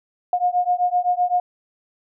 sine beating tone pair, 713 / 720.8 Hz, F5 / F#5, +36 / -45 cents, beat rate 7.8 Hz, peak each -20 dBFS, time 0.33-1.4 s, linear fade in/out 2 ms, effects none

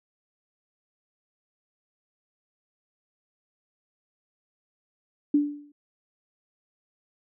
sine tone with exponential decay, 291.6 Hz, D4, 12 cents flat, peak -15 dBFS, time 5.34-5.72 s, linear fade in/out 5 ms, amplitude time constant 82 ms, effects none

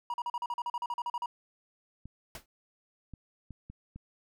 triangle tone bursts, 959 Hz, A#5, 49 cents sharp, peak -29 dBFS, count 15, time 0.1-1.259 s, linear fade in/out 2 ms, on 39 ms, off 41 ms
clicks, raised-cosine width 5 ms, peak -32 dBFS, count 5, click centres 2.056 / 3.137 / 3.507 / 3.7 / 3.96 s
pink noise with exponential decay, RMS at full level -38 dBFS, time 2.35-2.46 s, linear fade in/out 2 ms, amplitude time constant 23 ms
effects none

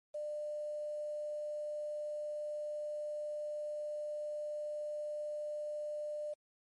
sine tone with quantisation, 598 Hz, D5, 31 cents sharp, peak -37 dBFS, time 0.14-6.34 s, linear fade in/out 10 ms, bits 10, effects MP3 48 kbps

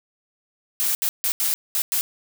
blue noise bursts at uneven times, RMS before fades -22 dBFS, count 6, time 0.8-0.95 / 1.02-1.09 / 1.24-1.32 / 1.4-1.54 / 1.75-1.82 / 1.92-2.01 s, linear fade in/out 0 ms, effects none

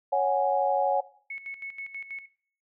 sine chord, C# suspended fourth, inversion none, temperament just, 554.4 / 739.2 / 831.5 Hz, C#5 / F#5 / G#5, 0 / -2 / +2 cents, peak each -26 dBFS, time 0.12-1.01 s, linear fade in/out 10 ms
sine tone with tremolo, 2201 Hz, C#7, 13 cents flat, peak -33 dBFS, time 1.3-2.26 s, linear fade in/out 5 ms, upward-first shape square, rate 6.2 Hz, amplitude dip 65%
effects noise-tail reverb RT60 0.5 s tail -18 dB re dry

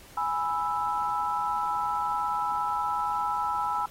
sine chord, E major, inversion first, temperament equal, 830.6 / 987.8 / 1318.5 Hz, G#5 / B5 / E6, 0 / 0 / 0 cents, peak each -30 dBFS, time 0.17-3.86 s, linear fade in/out 5 ms, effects pink hiss -51 dBFS RMS until 3.9 s + AAC 48 kbps

